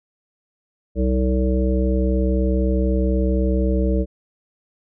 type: harmonic tone with a mistuned harmonic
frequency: 64 Hz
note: C2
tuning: 38 cents flat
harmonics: 1 / 3 / 5 / 7 / 9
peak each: -18 / -23 / -25 / -26 / -28 dBFS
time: 0.95-4.06 s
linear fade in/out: 50 ms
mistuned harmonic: 9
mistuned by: -21 cents
effects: none